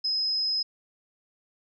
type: tone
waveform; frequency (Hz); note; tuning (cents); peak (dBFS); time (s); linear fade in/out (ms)
sine; 5090; D#8; +39; -24; 0.04-0.63; 10
effects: none